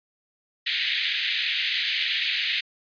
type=band-pass noise; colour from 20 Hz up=white; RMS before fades=-26 dBFS; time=0.66-2.61 s; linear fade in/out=10 ms; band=1800 to 4100 Hz; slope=48 dB/octave; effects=resampled to 11025 Hz